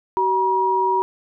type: tone pair together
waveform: sine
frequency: 380 / 956.2 Hz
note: F#4 / A#5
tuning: +46 / +44 cents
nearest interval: octave + major third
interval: 1598 cents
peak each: -22 / -17 dBFS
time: 0.17-1.02 s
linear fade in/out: 0 ms
effects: none